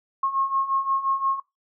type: beating tone pair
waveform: sine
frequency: 1079 / 1084.7 Hz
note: C#6 / C#6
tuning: -47 / -38 cents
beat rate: 5.7 Hz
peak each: -27 / -23 dBFS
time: 0.23-1.4 s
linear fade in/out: 5 ms
effects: noise-tail reverb RT60 0.2 s tail -20 dB re dry